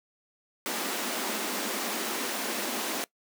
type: high-pass noise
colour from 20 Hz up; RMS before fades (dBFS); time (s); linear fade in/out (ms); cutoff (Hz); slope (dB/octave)
pink; -32; 0.66-3.04; 0; 200; 96
effects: noise-tail reverb RT60 0.1 s tail -21 dB re dry